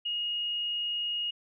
sine tone, 2870 Hz, F7, 47 cents sharp, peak -29 dBFS, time 0.05-1.31 s, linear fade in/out 10 ms, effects none

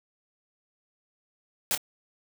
white noise with echo, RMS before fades -26 dBFS, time 1.71-1.75 s, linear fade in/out 0 ms, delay 26 ms, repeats 1, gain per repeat -9 dB, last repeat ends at 1.776 s, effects none

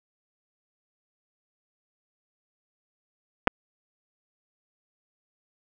clicks, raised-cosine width 0.5 ms, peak -4 dBFS, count 2, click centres 3.473 / 3.477 s, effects none

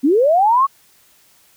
sine linear sweep, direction up, 246.9 to 1134 Hz, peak -10 dBFS, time 0.03-0.67 s, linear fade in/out 20 ms, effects white hiss -53 dBFS RMS until 1.56 s

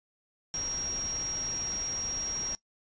sine tone in noise, 5620 Hz, F8, 10 cents sharp, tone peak -32 dBFS, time 0.54-2.55 s, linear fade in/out 0 ms, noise pink, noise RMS -42 dBFS, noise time 0.54-2.55 s, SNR +7 dB, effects noise-tail reverb RT60 0.1 s tail -19 dB re dry + resampled to 16000 Hz

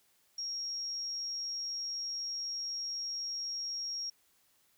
sine tone, 5588 Hz, F8, in tune, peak -35 dBFS, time 0.38-4.1 s, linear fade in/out 5 ms, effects white hiss -70 dBFS RMS until 4.77 s

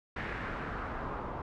pink noise with low-pass filter sweep, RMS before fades -38 dBFS, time 0.16-1.42 s, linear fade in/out 5 ms, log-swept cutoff 2000 to 1000 Hz, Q 2.1, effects none

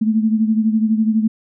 sine beating tone pair, 217.6 / 229.6 Hz, A3 / A#3, -19 / -26 cents, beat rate 12 Hz, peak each -14 / -20 dBFS, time 0.01-1.28 s, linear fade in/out 10 ms, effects none

